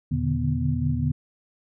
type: tone cluster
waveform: sine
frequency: 81 / 119.1 / 143 / 148.2 / 243.8 Hz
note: E2 / A#2 / D3 / D3 / B3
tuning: -30 / +38 / -46 / +16 / -22 cents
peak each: -28 dBFS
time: 0.11-1.12 s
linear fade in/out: 10 ms
effects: none